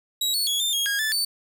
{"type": "tone with pitch steps", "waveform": "sawtooth", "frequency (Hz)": [3855, 4414, 3352, 3588, 3275, 1636, 1748, 4527], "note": ["B7", "C#8", "G#7", "A7", "G#7", "G#6", "A6", "C#8"], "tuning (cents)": [-43, -8, 15, 33, -25, -26, -12, 36], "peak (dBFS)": -19, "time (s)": [0.21, 1.25], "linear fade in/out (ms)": 5, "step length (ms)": 130, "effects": []}